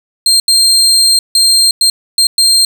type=tone bursts at uneven times; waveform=30% pulse; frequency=4186 Hz; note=C8; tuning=in tune; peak=-3 dBFS; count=6; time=0.26-0.4 / 0.48-1.19 / 1.35-1.71 / 1.81-1.9 / 2.18-2.27 / 2.38-2.65 s; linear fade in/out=2 ms; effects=none